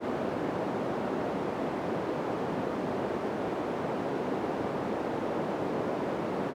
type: band-pass noise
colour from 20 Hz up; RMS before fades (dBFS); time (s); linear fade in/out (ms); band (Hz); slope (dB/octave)
white; -32; 0-6.54; 50; 190 to 540; 12
effects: none